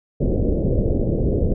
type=low-pass noise; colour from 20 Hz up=pink; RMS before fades=-19 dBFS; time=0.2-1.54 s; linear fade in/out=10 ms; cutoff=560 Hz; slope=48 dB/octave; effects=none